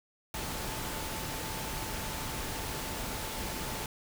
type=tone in noise; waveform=sine; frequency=880 Hz; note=A5; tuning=in tune; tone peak=-46 dBFS; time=0.34-3.86 s; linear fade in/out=2 ms; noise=pink; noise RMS=-37 dBFS; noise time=0.34-3.86 s; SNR=-12 dB; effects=none